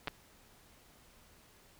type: clicks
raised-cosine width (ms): 0.3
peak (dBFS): -20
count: 2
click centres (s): 0.074 / 0.081
effects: pink hiss -62 dBFS RMS until 1.79 s